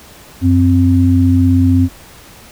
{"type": "tone pair together", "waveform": "sine", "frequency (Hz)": [92.5, 261.6], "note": ["F#2", "C4"], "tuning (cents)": [0, 0], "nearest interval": "octave + tritone", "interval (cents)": 1800, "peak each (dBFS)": -10, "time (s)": [0.41, 1.89], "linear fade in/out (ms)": 50, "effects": ["pink hiss -39 dBFS RMS until 2.51 s"]}